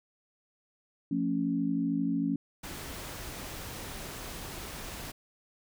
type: chord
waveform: sine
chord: F augmented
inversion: none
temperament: equal with one note detuned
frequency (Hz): 174.61 / 224.2 / 277.2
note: F3 / A3 / C#4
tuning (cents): 0 / +33 / 0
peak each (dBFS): -33 / -33 / -29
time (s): 1.11-2.36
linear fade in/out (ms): 5
type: noise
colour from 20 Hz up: pink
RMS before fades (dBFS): -41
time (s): 2.63-5.12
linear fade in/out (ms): 10
effects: none